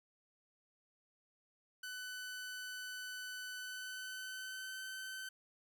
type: tone with pitch glide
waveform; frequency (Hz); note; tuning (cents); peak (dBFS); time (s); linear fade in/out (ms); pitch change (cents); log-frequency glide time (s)
sawtooth; 1500 to 1531.5; F#6 to G6; +23 to -41; -40; 1.83-5.29; 5; +36; 3.52-4.82
effects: none